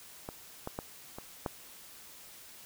clicks, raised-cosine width 1 ms, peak -24 / -22 / -21 / -27 / -18 dBFS, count 5, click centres 0.289 / 0.674 / 0.789 / 1.185 / 1.462 s, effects white hiss -52 dBFS RMS until 2.65 s

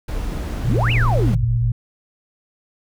brown noise, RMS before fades -24 dBFS, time 0.08-1.35 s, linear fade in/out 5 ms
sine exponential two-way sweep, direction up then down, 75.8 to 2987 to 75.8 Hz, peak -20 dBFS, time 0.63-1.46 s, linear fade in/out 10 ms, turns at 0.92 s
sine tone, 116.54 Hz, A#2, in tune, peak -16 dBFS, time 0.65-1.72 s, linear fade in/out 5 ms
sine tone bursts, 48.34 Hz, G1, 23 cents flat, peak -20 dBFS, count 8, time 0.68-1.714 s, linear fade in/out 20 ms, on 110 ms, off 22 ms
effects none

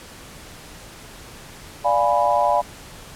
sine chord, D diminished seventh, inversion none, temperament equal, 587.3 / 698.5 / 830.6 / 987.8 Hz, D5 / F5 / Ab5 / Cb6, 0 / 0 / 0 / 0 cents, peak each -21 dBFS, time 1.84-2.62 s, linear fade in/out 20 ms, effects pink hiss -41 dBFS RMS until 3.15 s + low-pass 12000 Hz 12 dB/octave

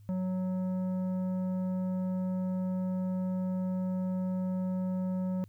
triangle tone with tanh clipping, 185 Hz, F#3, in tune, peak -31 dBFS, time 0.09-5.44 s, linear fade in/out 0 ms, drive 14 dB, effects added 103 Hz sine -51 dBFS peak until 5.48 s + white hiss -74 dBFS RMS until 5.48 s

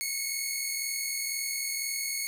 10% pulse tone pair together, 2173 / 2215 Hz, C#7 / C#7, -35 / -2 cents, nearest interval unison, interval 33 cents, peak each -24 dBFS, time 0.01-2.27 s, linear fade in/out 0 ms, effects none

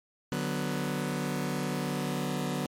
sawtooth chord, B minor, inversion first, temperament just, 148.16 / 185.21 / 246.9 Hz, D3 / F#3 / B3, +16 / +2 / 0 cents, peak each -30 dBFS, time 0.32-2.66 s, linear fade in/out 0 ms, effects MP3 64 kbps

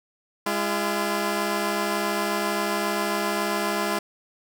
10% pulse tone pair together, 205.5 / 340 Hz, G#3 / F4, -18 / -46 cents, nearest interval major sixth, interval 872 cents, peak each -18 dBFS, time 0.46-3.99 s, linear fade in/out 5 ms, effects none

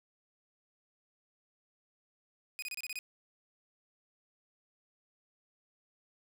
sawtooth tone bursts, 2489 Hz, D#7, in tune, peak -34 dBFS, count 7, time 2.59-2.989 s, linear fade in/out 0 ms, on 33 ms, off 28 ms, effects none

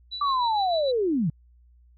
sine tone with tremolo, 3951 Hz, B7, in tune, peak -30 dBFS, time 0.11-0.92 s, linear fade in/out 20 ms, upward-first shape sine, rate 6.6 Hz, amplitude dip 65%
sine linear sweep, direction down, 1174.7 to 138.59 Hz, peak -21 dBFS, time 0.21-1.3 s, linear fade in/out 5 ms
effects added 60 Hz sine -53 dBFS peak until 1.97 s

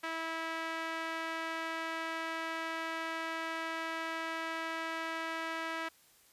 sawtooth tone with band-pass filter, 326 Hz, E4, 19 cents flat, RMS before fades -38 dBFS, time 0.03-5.89 s, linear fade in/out 10 ms, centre 1700 Hz, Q 1.2, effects white hiss -64 dBFS RMS until 6.32 s + resampled to 32000 Hz

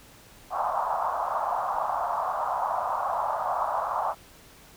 pink band-pass noise, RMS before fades -28 dBFS, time 0.5-4.15 s, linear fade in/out 50 ms, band 660 to 1200 Hz, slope 48 dB/octave, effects pink hiss -52 dBFS RMS until 4.76 s

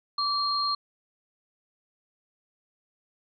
sine tone pair together, 1158 / 4218 Hz, D6 / C8, -25 / +13 cents, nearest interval octave + minor seventh, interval 2238 cents, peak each -27 dBFS, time 0.18-0.75 s, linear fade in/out 5 ms, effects none

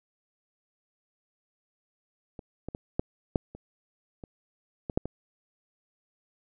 clicks, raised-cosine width 2 ms, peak -27 / -22 / -22 / -12 / -10 / -29 / -28 / -19 / -10 / -20 dBFS, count 10, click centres 2.392 / 2.686 / 2.749 / 2.995 / 3.358 / 3.55 / 4.238 / 4.898 / 4.975 / 5.056 s, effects none

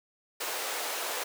pink high-pass noise, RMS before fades -34 dBFS, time 0.4-1.24 s, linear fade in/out 10 ms, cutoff 450 Hz, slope 24 dB/octave, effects none

